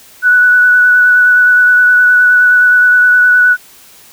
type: tone with vibrato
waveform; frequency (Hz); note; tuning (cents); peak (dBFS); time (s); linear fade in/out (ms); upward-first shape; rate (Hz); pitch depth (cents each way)
sine; 1480; F#6; 0; -4; 0.22-3.57; 50; sine; 9.6; 15
effects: white hiss -40 dBFS RMS until 4.12 s